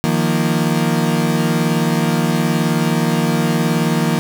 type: chord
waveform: 35% pulse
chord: Eb suspended second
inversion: none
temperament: equal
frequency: 155.56 / 174.61 / 233.1 Hz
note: Eb3 / F3 / Bb3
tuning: 0 / 0 / 0 cents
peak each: -17 dBFS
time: 0.04-4.19 s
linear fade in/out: 0 ms
effects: none